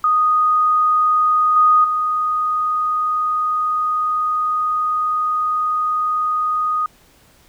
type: tone with level steps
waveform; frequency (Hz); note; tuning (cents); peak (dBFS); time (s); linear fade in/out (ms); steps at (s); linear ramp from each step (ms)
sine; 1241; D#6; -5; -12 / -9 / -16; 0.04-6.86; 2; 1.56 / 1.84; 5
effects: pink hiss -52 dBFS RMS until 7.48 s